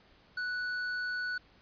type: tone with hard clipping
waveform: sine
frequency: 1480 Hz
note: F#6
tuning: in tune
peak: -34 dBFS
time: 0.37-1.38 s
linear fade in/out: 5 ms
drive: 8 dB
effects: pink hiss -62 dBFS RMS until 1.61 s + resampled to 11025 Hz